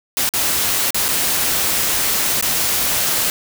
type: noise with dropouts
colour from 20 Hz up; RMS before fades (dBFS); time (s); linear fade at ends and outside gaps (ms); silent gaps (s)
white; -18; 0.17-3.3; 1; 0.291-0.337 / 0.906-0.945 / 1.083-1.087 / 2.411-2.425
effects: none